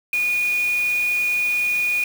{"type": "tone in noise", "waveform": "sine", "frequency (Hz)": 2453, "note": "D#7", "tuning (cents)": -25, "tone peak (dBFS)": -18, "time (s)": [0.13, 2.04], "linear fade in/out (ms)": 2, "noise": "white", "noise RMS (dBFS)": -35, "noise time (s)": [0.13, 2.04], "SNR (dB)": 14, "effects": []}